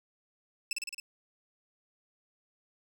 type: tone with echo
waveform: 20% pulse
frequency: 2637 Hz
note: E7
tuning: in tune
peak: -25 dBFS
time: 0.71-0.73 s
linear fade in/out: 2 ms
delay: 54 ms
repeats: 5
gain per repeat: -2 dB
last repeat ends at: 1 s
effects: none